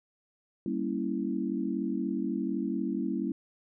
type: chord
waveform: sine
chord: G diminished seventh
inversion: none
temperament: equal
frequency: 196 / 233.1 / 277.2 / 329.6 Hz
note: G3 / Bb3 / Db4 / Fb4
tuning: 0 / 0 / 0 / 0 cents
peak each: -34 dBFS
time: 0.66-3.32 s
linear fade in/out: 2 ms
effects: none